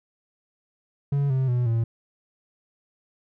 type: tone with pitch steps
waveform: triangle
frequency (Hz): 141.2 / 131.74 / 122.92 / 114.69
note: C#3 / C3 / B2 / A#2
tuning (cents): +32 / +12 / -8 / -28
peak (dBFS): -18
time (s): 1.12-1.84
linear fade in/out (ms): 5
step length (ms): 180
effects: none

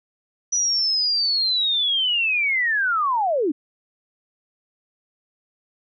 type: linear sweep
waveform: sine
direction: down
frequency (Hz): 5920 to 265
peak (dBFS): -18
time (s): 0.52-3.52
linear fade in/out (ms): 10
effects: none

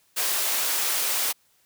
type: high-pass noise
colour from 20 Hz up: white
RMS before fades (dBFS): -25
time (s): 0.16-1.33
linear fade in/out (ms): 20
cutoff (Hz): 460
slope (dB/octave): 12
effects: white hiss -64 dBFS RMS until 1.65 s

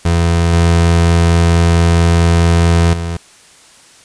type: tone with level steps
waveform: 30% pulse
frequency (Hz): 84.5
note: E2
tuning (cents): +43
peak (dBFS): -7 / -5 / -15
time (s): 0.05-3.17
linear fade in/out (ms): 5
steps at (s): 0.53 / 2.93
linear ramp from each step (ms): 5
effects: white hiss -43 dBFS RMS until 4.04 s + resampled to 22050 Hz

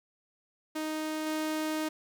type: tone with level steps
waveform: sawtooth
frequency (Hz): 311.1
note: D#4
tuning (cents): 0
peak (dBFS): -28 / -26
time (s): 0.75-1.89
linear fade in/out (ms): 10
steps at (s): 1.26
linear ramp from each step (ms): 10
effects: none

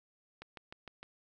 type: click train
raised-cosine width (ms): 0.3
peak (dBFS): -30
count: 5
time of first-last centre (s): 0.42-1.03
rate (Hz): 6.56
effects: none

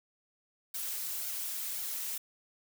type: noise with flanger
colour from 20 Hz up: blue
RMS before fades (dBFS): -37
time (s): 0.74-2.18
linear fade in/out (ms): 5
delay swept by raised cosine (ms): 1.3 to 4.9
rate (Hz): 1.9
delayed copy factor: +0.65
effects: none

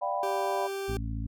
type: chord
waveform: sine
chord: G dominant seventh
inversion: second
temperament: equal with one note detuned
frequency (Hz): 587.3 / 706.2 / 784 / 987.8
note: D5 / F5 / G5 / B5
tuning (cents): 0 / +19 / 0 / 0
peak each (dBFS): -33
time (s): 0.01-0.68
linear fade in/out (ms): 20
type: tone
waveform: 40% pulse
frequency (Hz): 392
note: G4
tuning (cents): 0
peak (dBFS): -31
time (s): 0.23-0.97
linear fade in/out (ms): 2
type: harmonic tone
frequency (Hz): 55.4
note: A1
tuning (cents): +13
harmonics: 1 / 2 / 3 / 4 / 5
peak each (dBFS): -33 / -35 / -48 / -41 / -42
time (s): 0.88-1.27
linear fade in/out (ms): 10
effects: none

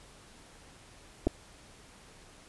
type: clicks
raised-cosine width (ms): 2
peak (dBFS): -14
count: 2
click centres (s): 1.269 / 1.272
effects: pink hiss -55 dBFS RMS until 2.48 s + resampled to 24000 Hz

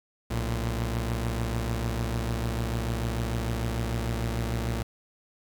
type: tone pair together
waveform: sawtooth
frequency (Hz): 60.5 / 114.29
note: B1 / A#2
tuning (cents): -35 / -34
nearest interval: major seventh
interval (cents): 1101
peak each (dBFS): -26 / -26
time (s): 0.3-4.83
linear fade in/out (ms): 10
effects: 9-bit

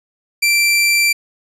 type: tone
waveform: sawtooth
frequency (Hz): 2349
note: D7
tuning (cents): 0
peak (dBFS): -8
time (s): 0.42-1.13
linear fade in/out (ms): 10
effects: resampled to 32000 Hz

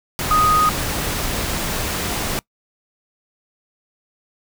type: tone in noise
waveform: sine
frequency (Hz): 1244.5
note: D#6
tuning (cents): 0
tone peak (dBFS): -13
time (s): 0.31-0.69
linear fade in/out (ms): 0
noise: pink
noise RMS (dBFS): -23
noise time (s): 0.19-2.39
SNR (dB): +7
effects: noise-tail reverb RT60 0.1 s tail -24 dB re dry

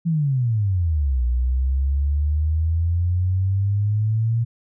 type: exponential two-way sweep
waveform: sine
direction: down then up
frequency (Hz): 171.6 to 60 to 117.4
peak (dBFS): -17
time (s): 0.05-4.45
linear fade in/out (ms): 20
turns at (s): 1.24
effects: none

